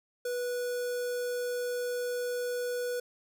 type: tone with notch filter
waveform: square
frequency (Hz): 490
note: B4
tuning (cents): -14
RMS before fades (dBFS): -33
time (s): 0.25-3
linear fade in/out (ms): 5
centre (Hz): 2700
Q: 1.2
effects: none